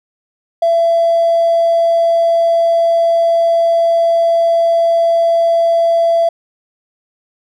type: tone with hard clipping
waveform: triangle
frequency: 671 Hz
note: E5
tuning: 31 cents sharp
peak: -9 dBFS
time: 0.62-6.29 s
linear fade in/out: 5 ms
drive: 3 dB
effects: none